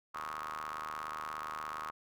sawtooth ring-modulated tone, 77 Hz, D#2, 17 cents flat, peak -32 dBFS, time 0.14-1.91 s, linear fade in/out 10 ms, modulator 1180 Hz, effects none

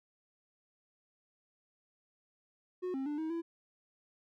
triangle tone with pitch steps, 364.7 / 267.4 / 295.2 / 317.4 / 334.3 Hz, F#4 / C4 / D4 / D#4 / E4, -25 / +38 / +9 / +35 / +24 cents, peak -32 dBFS, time 2.82-3.42 s, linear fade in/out 20 ms, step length 120 ms, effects none

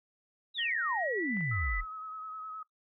sine exponential sweep, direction down, 3998 to 34.65 Hz, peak -31 dBFS, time 0.54-1.85 s, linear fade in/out 50 ms
sine tone with pitch glide, 1864.7 to 1987 Hz, A#6 to B6, 0 to +10 cents, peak -34 dBFS, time 0.58-1.81 s, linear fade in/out 10 ms, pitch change +110 cents, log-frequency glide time 0.93-1.33 s
clicks, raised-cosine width 0.5 ms, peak -36 dBFS, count 2, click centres 1.37 / 1.408 s
sine tone with vibrato, 1279 Hz, D#6, 47 cents sharp, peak -39 dBFS, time 1.51-2.63 s, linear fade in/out 5 ms, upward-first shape sine, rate 9.7 Hz, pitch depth 27 cents each way
effects noise-tail reverb RT60 0.1 s tail -17 dB re dry

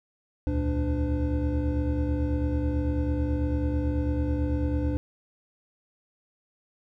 triangle tone cluster, 71.7 / 80.8 / 117.8 / 293.9 / 508 Hz, D2 / E2 / A#2 / D4 / B4, -41 / -34 / +19 / +1 / +49 cents, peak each -25 / -31 / -31 / -27 / -34 dBFS, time 0.47-4.97 s, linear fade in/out 0 ms, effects none

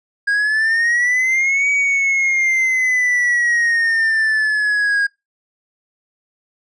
triangle exponential two-way sweep, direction up then down, 1628 to 2272 to 1628 Hz, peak -12 dBFS, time 0.27-5.07 s, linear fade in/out 10 ms, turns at 1.7 s, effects noise-tail reverb RT60 0.2 s tail -23 dB re dry + resampled to 22050 Hz

